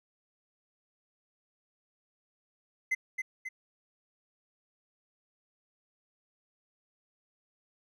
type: tone with echo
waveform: triangle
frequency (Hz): 2052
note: C7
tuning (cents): -34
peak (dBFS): -24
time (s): 2.91-2.95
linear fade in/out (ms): 10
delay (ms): 270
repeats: 2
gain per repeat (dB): -5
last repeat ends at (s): 3.49
effects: none